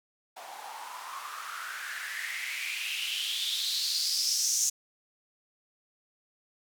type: noise with band-pass filter sweep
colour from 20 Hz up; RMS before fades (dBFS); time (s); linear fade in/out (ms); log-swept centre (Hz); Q
blue; -33; 0.36-4.7; 10; 730 to 6500; 5.6
effects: none